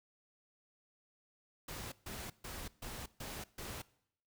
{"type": "noise bursts", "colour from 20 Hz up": "pink", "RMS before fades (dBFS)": -45, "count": 6, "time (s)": [1.68, 3.82], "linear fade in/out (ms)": 5, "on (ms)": 240, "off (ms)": 140, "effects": ["noise-tail reverb RT60 0.7 s tail -21 dB re dry"]}